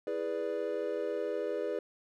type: chord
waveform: triangle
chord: E dominant seventh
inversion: none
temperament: equal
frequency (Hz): 329.6 / 415.3 / 493.9 / 587.3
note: E4 / G#4 / B4 / D5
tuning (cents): 0 / 0 / 0 / 0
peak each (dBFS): -39 / -34 / -34 / -36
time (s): 0.07-1.79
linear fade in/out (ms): 2
effects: none